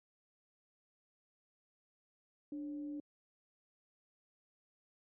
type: tone with frequency modulation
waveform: sine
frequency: 293.7 Hz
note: D4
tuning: in tune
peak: -40 dBFS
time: 2.52-3 s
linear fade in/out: 2 ms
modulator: 253 Hz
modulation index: 0.25
effects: high-pass 100 Hz 12 dB/octave